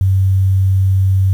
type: tone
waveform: sine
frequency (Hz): 95.5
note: G2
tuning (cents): -45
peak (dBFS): -9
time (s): 0.01-1.33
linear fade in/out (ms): 0
effects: 7-bit